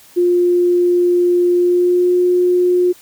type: tone with pitch glide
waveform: sine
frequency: 353.2 to 358.3 Hz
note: F4 to F4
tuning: +20 to +44 cents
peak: -10 dBFS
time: 0.16-2.93 s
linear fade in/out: 20 ms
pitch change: +24 cents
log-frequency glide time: 1.56-2.14 s
effects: white hiss -45 dBFS RMS until 3.01 s